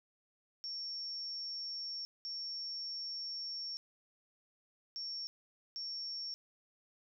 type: tone bursts at uneven times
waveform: sine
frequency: 5480 Hz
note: F8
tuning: 34 cents flat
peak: -39 dBFS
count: 4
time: 0.64-2.05 / 2.25-3.77 / 4.96-5.27 / 5.76-6.34 s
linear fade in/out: 0 ms
effects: none